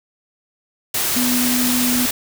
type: tone in noise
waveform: sine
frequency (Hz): 247.4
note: B3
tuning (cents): +3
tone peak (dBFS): -18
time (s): 1.16-2.06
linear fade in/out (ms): 5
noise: white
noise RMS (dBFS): -20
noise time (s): 0.94-2.11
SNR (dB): -1
effects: none